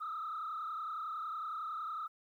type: tone with frequency modulation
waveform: sine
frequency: 1271 Hz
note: D#6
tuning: 36 cents sharp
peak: -36 dBFS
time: 0-2.08 s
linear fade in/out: 20 ms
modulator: 30.9 Hz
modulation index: 2
effects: tanh soft clip ceiling -34 dBFS + 12-bit